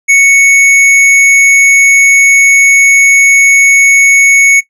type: tone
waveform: square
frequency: 2217 Hz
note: C#7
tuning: in tune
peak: -3 dBFS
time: 0.08-4.61 s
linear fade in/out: 20 ms
effects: noise-tail reverb RT60 0.1 s tail -18 dB re dry + low-pass 10000 Hz 12 dB/octave